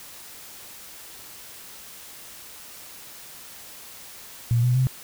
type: tone with pitch steps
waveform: sine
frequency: 118.3 / 123.75 / 129.45 Hz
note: A#2 / B2 / C3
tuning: +26 / +4 / -18 cents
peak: -17 dBFS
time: 4.51-4.87 s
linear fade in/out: 0 ms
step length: 120 ms
effects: white hiss -43 dBFS RMS until 5.03 s